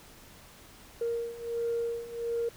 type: beating tone pair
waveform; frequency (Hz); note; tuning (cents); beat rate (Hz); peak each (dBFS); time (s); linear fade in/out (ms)
sine; 466.2 / 467.6; A#4 / A#4; 0 / +5; 1.4; -34 / -31; 1.01-2.49; 5
effects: tanh soft clip ceiling -23 dBFS + pink hiss -53 dBFS RMS until 2.56 s